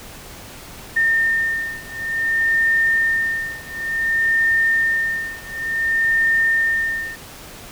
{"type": "beating tone pair", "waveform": "sine", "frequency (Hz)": [1815, 1815.56], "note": ["A#6", "A#6"], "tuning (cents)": [-47, -46], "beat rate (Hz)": 0.56, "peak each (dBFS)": [-20, -19], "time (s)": [0.96, 7.16], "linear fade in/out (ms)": 10, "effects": ["pink hiss -38 dBFS RMS until 7.71 s"]}